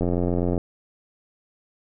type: click train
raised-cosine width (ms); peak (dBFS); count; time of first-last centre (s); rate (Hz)
2; -11; 51; 0.01-0.578; 88
effects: none